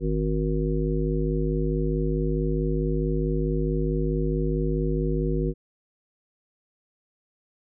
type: harmonic tone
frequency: 52.3 Hz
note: G#1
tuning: 13 cents sharp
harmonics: 1 / 3 / 5 / 7 / 9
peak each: -26 / -27 / -31 / -29 / -32 dBFS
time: 0-5.54 s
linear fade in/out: 50 ms
effects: none